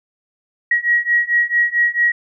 sine beating tone pair, 1902 / 1906.5 Hz, A#6 / A#6, +34 / +38 cents, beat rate 4.5 Hz, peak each -17 / -16 dBFS, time 0.71-2.12 s, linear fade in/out 5 ms, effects none

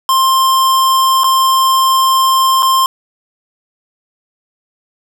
square tone with dropouts, 1054 Hz, C6, 12 cents sharp, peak -9 dBFS, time 0.09-2.86 s, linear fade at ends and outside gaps 1 ms, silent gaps 1.235-1.242 / 2.624-2.629 s, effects none

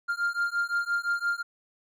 triangle beating tone pair, 1396.9 / 1402.7 Hz, F6 / F6, 0 / +7 cents, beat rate 5.8 Hz, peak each -27 dBFS, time 0.08-1.43 s, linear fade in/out 20 ms, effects none

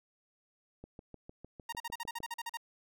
click train, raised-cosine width 2 ms, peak -34 dBFS, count 10, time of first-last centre 0.84-2.204 s, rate 6.6 Hz
sawtooth tone bursts, 932.3 Hz, A#5, in tune, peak -33 dBFS, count 12, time 1.69-2.572 s, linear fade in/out 5 ms, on 35 ms, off 42 ms
effects none

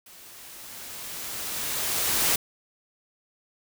white noise with level ramp, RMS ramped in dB -49 to -22 dBFS, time 0.06-2.36 s, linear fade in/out 5 ms, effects none

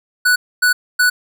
square tone bursts, 1480 Hz, F#6, in tune, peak -11 dBFS, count 3, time 0.25-1.1 s, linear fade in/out 10 ms, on 110 ms, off 260 ms, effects none

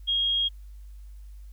sine tone, 3264 Hz, G#7, 31 cents flat, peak -22 dBFS, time 0.07-0.49 s, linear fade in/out 20 ms, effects added 50 Hz sine -41 dBFS peak until 1.52 s + white hiss -67 dBFS RMS until 1.52 s

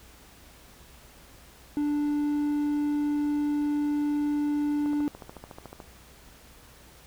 triangle tone, 293.7 Hz, D4, in tune, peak -22 dBFS, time 1.77-5.08 s, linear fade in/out 0 ms
click train, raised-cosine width 1 ms, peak -27 dBFS, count 14, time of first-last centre 4.86-5.802 s, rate 13.8 Hz
effects added 60 Hz sine -56 dBFS peak until 7.06 s + pink hiss -53 dBFS RMS until 7.06 s

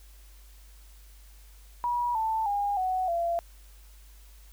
sine tone with pitch steps, 965 / 884.9 / 811.5 / 744.1 / 682.4 Hz, B5 / A5 / G#5 / F#5 / F5, -40 / +10 / -40 / +10 / -40 cents, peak -25 dBFS, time 1.84-3.39 s, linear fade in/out 0 ms, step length 310 ms, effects added 50 Hz sine -49 dBFS peak until 4.52 s + white hiss -59 dBFS RMS until 4.52 s

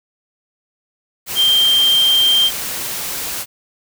sine tone in noise, 3165 Hz, G7, 16 cents sharp, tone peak -10 dBFS, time 1.35-2.51 s, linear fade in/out 50 ms, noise white, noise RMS -24 dBFS, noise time 1.26-3.46 s, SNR +11 dB, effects none

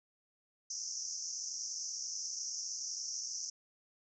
white band-pass noise, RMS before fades -41 dBFS, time 0.7-3.5 s, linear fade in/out 5 ms, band 5300 to 6400 Hz, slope 96 dB/octave, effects none

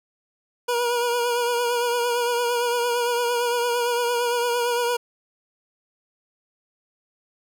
25% pulse tone with vibrato, 480 Hz, B4, 49 cents flat, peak -17 dBFS, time 0.68-4.97 s, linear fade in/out 10 ms, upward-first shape triangle, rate 8.8 Hz, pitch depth 42 cents each way, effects none

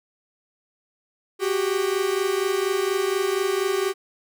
45% pulse tone pair together, 373.8 / 398 Hz, F#4 / G4, +18 / +26 cents, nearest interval minor second, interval 108 cents, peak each -24 dBFS, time 1.39-3.94 s, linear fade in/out 50 ms, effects none

